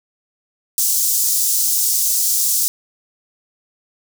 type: high-pass noise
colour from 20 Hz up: pink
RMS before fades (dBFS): -17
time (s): 0.78-2.68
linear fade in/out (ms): 0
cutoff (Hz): 5900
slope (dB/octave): 24
effects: none